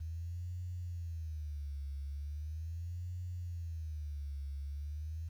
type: tone with vibrato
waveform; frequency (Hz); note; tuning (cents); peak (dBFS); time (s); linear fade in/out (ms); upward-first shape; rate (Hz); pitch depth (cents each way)
sine; 79; D#2; +27; -38; 0-5.29; 10; sine; 0.39; 210
effects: 11-bit